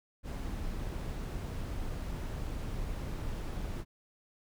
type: noise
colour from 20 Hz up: brown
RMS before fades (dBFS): -37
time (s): 0.23-3.85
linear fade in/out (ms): 50
effects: none